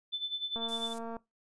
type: tone with tremolo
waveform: sine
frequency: 3520 Hz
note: A7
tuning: in tune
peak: -30 dBFS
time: 0.12-0.94 s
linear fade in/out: 20 ms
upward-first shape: sine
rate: 10 Hz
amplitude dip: 75%
type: click train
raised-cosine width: 1 ms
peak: -28 dBFS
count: 140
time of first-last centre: 0.56-1.167 s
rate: 229 Hz
type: noise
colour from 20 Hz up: violet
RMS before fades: -43 dBFS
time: 0.68-0.99 s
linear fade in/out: 10 ms
effects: noise-tail reverb RT60 0.2 s tail -21 dB re dry + resampled to 22050 Hz